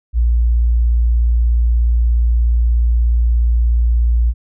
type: tone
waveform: sine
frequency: 58.4 Hz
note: A#1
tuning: 4 cents sharp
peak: -10 dBFS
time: 0.13-4.34 s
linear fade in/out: 50 ms
effects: none